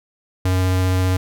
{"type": "tone with vibrato", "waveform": "square", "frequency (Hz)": 92.5, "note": "F#2", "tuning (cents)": 0, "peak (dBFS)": -16, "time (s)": [0.45, 1.17], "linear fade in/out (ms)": 5, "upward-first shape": "triangle", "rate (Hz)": 15, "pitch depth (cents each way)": 10, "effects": []}